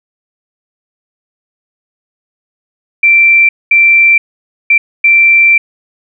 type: tone bursts at uneven times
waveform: sine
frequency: 2349 Hz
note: D7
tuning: in tune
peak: -3 dBFS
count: 4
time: 3.03-3.49 / 3.71-4.18 / 4.7-4.78 / 5.04-5.58 s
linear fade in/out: 5 ms
effects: none